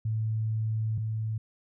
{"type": "tone pair in turn", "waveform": "sine", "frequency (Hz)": [110, 110], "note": ["A2", "A2"], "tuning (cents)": [0, 0], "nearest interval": "unison", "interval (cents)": 0, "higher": "neither", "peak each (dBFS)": [-26, -28], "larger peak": "first", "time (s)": [[0.05, 0.98], [0.98, 1.38]], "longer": "first", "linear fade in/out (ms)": 5, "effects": []}